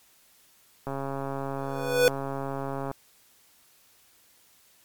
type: click train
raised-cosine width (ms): 1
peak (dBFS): -19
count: 281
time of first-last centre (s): 0.87-2.914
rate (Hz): 137
type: tone with exponential growth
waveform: square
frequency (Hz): 493.9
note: B4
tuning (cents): 0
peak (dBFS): -15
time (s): 1.57-2.08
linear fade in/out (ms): 0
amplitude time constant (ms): 110
effects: white hiss -60 dBFS RMS until 4.84 s + MP3 96 kbps